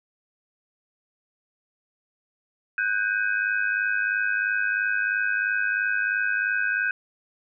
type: tone cluster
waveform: sine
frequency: 1492 / 1595 / 2527 Hz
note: F#6 / G6 / D#7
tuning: +14 / +30 / +26 cents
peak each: -25 / -25 / -32 dBFS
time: 2.78-6.91 s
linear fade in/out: 2 ms
effects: none